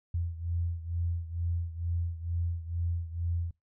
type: beating tone pair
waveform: sine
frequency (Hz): 84.6 / 86.8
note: E2 / F2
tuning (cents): +45 / -10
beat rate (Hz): 2.2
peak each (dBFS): -31 / -35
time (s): 0.14-3.51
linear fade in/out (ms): 5
effects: noise-tail reverb RT60 0.2 s tail -25 dB re dry